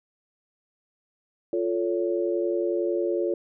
sine chord, F augmented, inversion none, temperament equal with one note detuned, 349.2 / 440 / 562.4 Hz, F4 / A4 / C#5, 0 / 0 / +25 cents, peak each -25 / -29 / -29 dBFS, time 1.53-3.34 s, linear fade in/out 2 ms, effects none

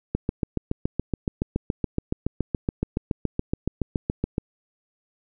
click train, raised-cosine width 3 ms, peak -10 dBFS, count 31, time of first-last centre 0.15-4.381 s, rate 7.09 Hz, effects none

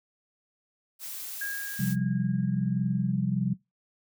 blue noise, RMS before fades -38 dBFS, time 0.99-1.96 s, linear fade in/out 50 ms
sine tone with exponential decay, 1633 Hz, G#6, 30 cents flat, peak -30 dBFS, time 1.41-3.12 s, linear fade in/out 5 ms, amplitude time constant 370 ms
sine chord, C suspended fourth, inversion none, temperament equal, 130.81 / 174.61 / 196 Hz, C3 / F3 / G3, 0 / 0 / 0 cents, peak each -29 dBFS, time 1.79-3.54 s, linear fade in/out 10 ms
effects noise-tail reverb RT60 0.2 s tail -20 dB re dry

